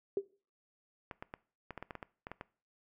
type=tone with exponential decay; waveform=sine; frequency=395.9 Hz; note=G4; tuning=17 cents sharp; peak=-25 dBFS; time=0.17-0.25 s; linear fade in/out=2 ms; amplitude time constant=16 ms
type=clicks; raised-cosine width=0.5 ms; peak=-27 dBFS; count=12; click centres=1.112 / 1.225 / 1.339 / 1.707 / 1.777 / 1.826 / 1.908 / 1.953 / 2.028 / 2.269 / 2.316 / 2.411 s
effects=noise-tail reverb RT60 0.4 s tail -21 dB re dry